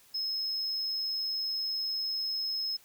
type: tone with amplitude modulation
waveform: triangle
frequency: 5170 Hz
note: E8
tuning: 34 cents flat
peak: -28 dBFS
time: 0.14-2.77 s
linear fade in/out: 10 ms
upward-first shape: sine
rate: 80.1 Hz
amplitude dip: 25%
effects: white hiss -60 dBFS RMS until 2.84 s